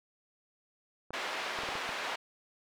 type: clicks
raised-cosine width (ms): 1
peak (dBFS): -27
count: 6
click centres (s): 1.106 / 1.588 / 1.635 / 1.689 / 1.754 / 1.892
type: band-pass noise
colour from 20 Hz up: pink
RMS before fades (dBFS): -37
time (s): 1.13-2.16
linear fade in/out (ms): 10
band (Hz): 700 to 3400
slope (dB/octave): 12
effects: none